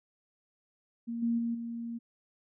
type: tone with level steps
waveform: sine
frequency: 233.1 Hz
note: A#3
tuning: in tune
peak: -33 / -26 / -29 / -35 dBFS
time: 1.07-1.99 s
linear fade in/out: 20 ms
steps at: 1.22 / 1.38 / 1.54 s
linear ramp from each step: 10 ms
effects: none